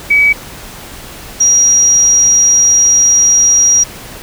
sine tone pair in turn, 2278 / 5725 Hz, C#7 / F8, +47 / +42 cents, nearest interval octave + major third, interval 1595 cents, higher second, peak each -5 dBFS, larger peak neither, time 0.1-0.33 / 1.4-3.84 s, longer second, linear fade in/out 10 ms, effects pink hiss -30 dBFS RMS until 4.22 s

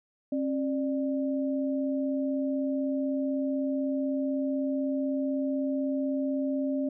sine tone pair together, 270 / 594 Hz, C#4 / D5, -45 / +20 cents, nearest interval octave + major second, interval 1365 cents, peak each -27 / -33 dBFS, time 0.32-6.89 s, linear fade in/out 5 ms, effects none

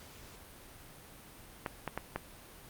clicks, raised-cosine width 0.5 ms, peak -19 dBFS, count 4, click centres 1.662 / 1.877 / 1.976 / 2.16 s, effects pink hiss -53 dBFS RMS until 2.69 s + Opus 48 kbps

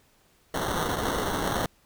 violet noise with sample-and-hold, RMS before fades -28 dBFS, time 0.54-1.66 s, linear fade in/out 2 ms, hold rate 2450 Hz, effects pink hiss -63 dBFS RMS until 1.85 s

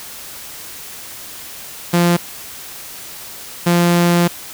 sawtooth tone bursts at uneven times, 173.2 Hz, F3, 14 cents flat, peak -7 dBFS, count 2, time 1.93-2.17 / 3.66-4.28 s, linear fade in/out 10 ms, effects white hiss -33 dBFS RMS until 4.53 s

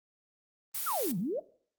blue noise, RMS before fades -35 dBFS, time 0.74-1.12 s, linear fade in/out 10 ms
sine exponential two-way sweep, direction down then up, 1480 to 160 to 663 Hz, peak -30 dBFS, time 0.86-1.4 s, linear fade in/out 10 ms, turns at 1.18 s
effects noise-tail reverb RT60 0.5 s tail -18 dB re dry + Opus 24 kbps

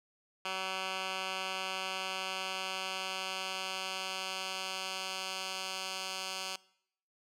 10% pulse tone with band-pass filter sweep, 189 Hz, F#3, 37 cents sharp, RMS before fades -38 dBFS, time 0.45-6.56 s, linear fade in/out 2 ms, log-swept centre 2500 to 4400 Hz, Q 1, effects noise-tail reverb RT60 0.7 s tail -22 dB re dry

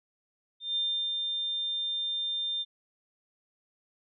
sine tone with ADSR envelope, 3600 Hz, A7, 39 cents sharp, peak -26 dBFS, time 0.6-2.65 s, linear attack 160 ms, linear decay 350 ms, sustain -3 dB, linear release 37 ms, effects none

